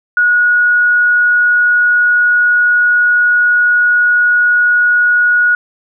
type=tone; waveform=sine; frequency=1454 Hz; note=F#6; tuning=31 cents flat; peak=-7 dBFS; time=0.17-5.55 s; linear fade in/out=2 ms; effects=none